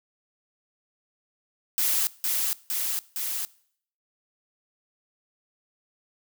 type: noise with echo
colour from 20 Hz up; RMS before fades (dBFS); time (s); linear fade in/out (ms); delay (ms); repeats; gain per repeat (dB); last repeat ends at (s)
blue; -24; 1.78-2.07; 0; 460; 3; -2; 3.45
effects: noise-tail reverb RT60 0.6 s tail -21 dB re dry